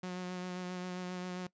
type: tone with vibrato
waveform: sawtooth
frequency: 181.4 Hz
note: F#3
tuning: 34 cents flat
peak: -34 dBFS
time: 0.03-1.47 s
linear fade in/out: 5 ms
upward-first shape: sine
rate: 7.5 Hz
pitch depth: 18 cents each way
effects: noise-tail reverb RT60 0.1 s tail -21 dB re dry + resampled to 16000 Hz